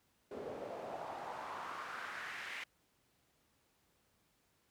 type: noise with band-pass filter sweep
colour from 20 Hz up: pink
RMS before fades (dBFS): -45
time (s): 0.31-2.64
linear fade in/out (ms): 5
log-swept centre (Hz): 430 to 2200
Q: 2.6
effects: pink hiss -75 dBFS RMS until 4.7 s + high-pass 60 Hz 12 dB/octave